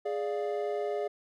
triangle chord, D diminished, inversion second, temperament equal, 415.3 / 587.3 / 698.5 Hz, Ab4 / D5 / F5, 0 / 0 / 0 cents, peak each -30 / -33 / -35 dBFS, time 0.05-1.08 s, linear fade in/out 10 ms, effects none

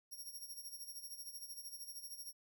10% pulse tone with tremolo, 5588 Hz, F8, in tune, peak -39 dBFS, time 0.11-2.33 s, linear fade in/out 20 ms, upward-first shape sine, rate 13 Hz, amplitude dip 70%, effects none

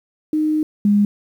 sine tone pair in turn, 307.9 / 205 Hz, D#4 / G#3, -18 / -22 cents, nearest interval perfect fifth, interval 704 cents, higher first, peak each -15 / -11 dBFS, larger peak second, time 0.33-0.63 / 0.85-1.05 s, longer first, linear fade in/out 2 ms, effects 8-bit

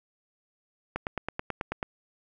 click train, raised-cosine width 0.5 ms, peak -15 dBFS, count 9, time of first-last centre 0.96-1.829 s, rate 9.21 Hz, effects none

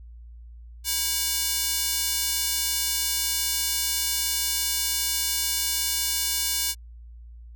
square tone with high-pass filter, 322.9 Hz, E4, 36 cents flat, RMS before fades -26 dBFS, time 0.84-6.75 s, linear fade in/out 50 ms, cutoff 4900 Hz, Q 0.68, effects added 58 Hz sine -41 dBFS peak until 7.55 s

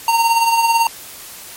square tone with tremolo, 920 Hz, A#5, 23 cents flat, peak -10 dBFS, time 0.08-0.87 s, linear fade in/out 2 ms, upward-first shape triangle, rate 18 Hz, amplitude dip 55%, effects white hiss -35 dBFS RMS until 1.56 s + MP3 64 kbps

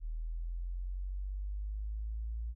sine linear sweep, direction up, 39 to 57.3 Hz, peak -35 dBFS, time 0-2.55 s, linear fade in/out 50 ms, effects none

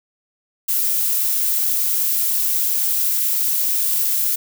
violet noise, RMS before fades -19 dBFS, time 0.68-4.36 s, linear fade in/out 10 ms, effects none

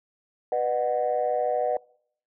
sine chord, B major, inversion none, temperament equal with one note detuned, 493.9 / 607.3 / 740 Hz, B4 / D#5 / F#5, 0 / -42 / 0 cents, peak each -26 dBFS, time 0.52-1.77 s, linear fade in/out 2 ms, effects noise-tail reverb RT60 0.6 s tail -24 dB re dry + tanh soft clip ceiling -15 dBFS

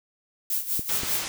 violet noise with tremolo, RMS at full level -25 dBFS, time 0.5-1.24 s, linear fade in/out 2 ms, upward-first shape sine, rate 5.1 Hz, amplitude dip 75%
clicks, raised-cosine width 3 ms, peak -20 dBFS, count 2, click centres 0.794 / 1.034 s
white low-pass noise, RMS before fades -33 dBFS, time 0.89-1.28 s, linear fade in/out 0 ms, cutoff 8300 Hz, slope 24 dB/octave
effects none

